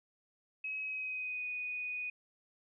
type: tone with pitch glide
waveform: sine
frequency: 2554 to 2481 Hz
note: D#7 to D#7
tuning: +45 to -6 cents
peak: -36 dBFS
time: 0.64-2.1 s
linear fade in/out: 5 ms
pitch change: -51 cents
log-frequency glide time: 0.81-1.47 s
effects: none